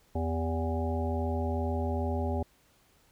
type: harmonic tone with a mistuned harmonic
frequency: 82.41 Hz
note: E2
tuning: in tune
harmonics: 1 / 3 / 5 / 7 / 9 / 10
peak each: -30 / -35 / -37 / -38 / -40 / -40 dBFS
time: 0.15-2.43 s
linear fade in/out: 5 ms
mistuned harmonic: 5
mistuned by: -58 cents
effects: pink hiss -65 dBFS RMS until 3.11 s